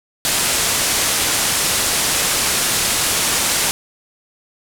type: low-pass noise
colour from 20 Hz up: white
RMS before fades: -18 dBFS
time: 0.25-3.71 s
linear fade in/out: 0 ms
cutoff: 11000 Hz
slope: 24 dB/octave
effects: none